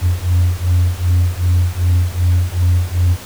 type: beating tone pair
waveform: sine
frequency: 87.31 / 89.91 Hz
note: F2 / F#2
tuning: 0 / -49 cents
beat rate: 2.6 Hz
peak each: -13 dBFS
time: 0.01-3.17 s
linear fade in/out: 50 ms
effects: tanh soft clip ceiling -7 dBFS + pink hiss -33 dBFS RMS until 3.25 s